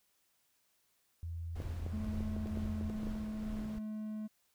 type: tone bursts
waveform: sine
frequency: 83.8 Hz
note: E2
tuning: 29 cents sharp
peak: -38 dBFS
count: 4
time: 1.23-2.898 s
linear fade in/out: 0 ms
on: 390 ms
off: 36 ms
type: noise with tremolo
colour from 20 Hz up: brown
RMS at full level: -43 dBFS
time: 1.55-3.79 s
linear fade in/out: 10 ms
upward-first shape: triangle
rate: 2.1 Hz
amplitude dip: 30%
type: clicks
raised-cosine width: 2 ms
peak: -30 dBFS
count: 10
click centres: 1.602 / 1.864 / 2.206 / 2.365 / 2.459 / 2.573 / 2.811 / 2.901 / 3.033 / 3.07 s
type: tone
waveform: triangle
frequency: 214.8 Hz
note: A3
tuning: 41 cents flat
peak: -36 dBFS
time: 1.92-4.28 s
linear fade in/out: 20 ms
effects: white hiss -75 dBFS RMS until 4.54 s